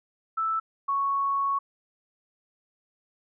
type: tone pair in turn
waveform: sine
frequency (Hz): 1318.5 / 1108.7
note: E6 / C#6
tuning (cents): 0 / 0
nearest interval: minor third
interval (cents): 300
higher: first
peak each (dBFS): -24 / -23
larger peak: second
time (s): 0.37-0.6 / 0.88-1.59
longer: second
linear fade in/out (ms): 10
effects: none